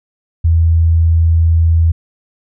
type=tone; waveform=sine; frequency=82.41 Hz; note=E2; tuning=in tune; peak=-7 dBFS; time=0.44-1.92 s; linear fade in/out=10 ms; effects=none